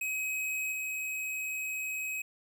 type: tone with level steps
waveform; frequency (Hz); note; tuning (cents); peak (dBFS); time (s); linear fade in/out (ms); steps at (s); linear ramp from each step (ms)
square; 2538; D#7; +34; -32 / -34; 0.01-2.22; 5; 0.72; 2
effects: none